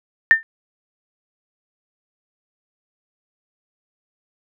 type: tone with exponential decay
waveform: sine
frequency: 1800 Hz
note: A6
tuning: 39 cents sharp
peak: -3 dBFS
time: 0.31-0.43 s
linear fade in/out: 0 ms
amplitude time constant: 26 ms
effects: none